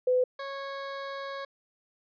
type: tone pair in turn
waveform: sine / 20% pulse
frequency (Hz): 504 / 551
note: B4 / C#5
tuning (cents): +35 / -11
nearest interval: major second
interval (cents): 154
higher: second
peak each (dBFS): -21 / -30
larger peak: first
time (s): 0.07-0.24 / 0.39-1.45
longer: second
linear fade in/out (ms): 5
effects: resampled to 11025 Hz